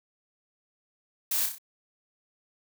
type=noise with echo; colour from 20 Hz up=blue; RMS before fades=-28 dBFS; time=1.31-1.46 s; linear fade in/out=5 ms; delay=31 ms; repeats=4; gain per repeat=-5 dB; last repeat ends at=1.584 s; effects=none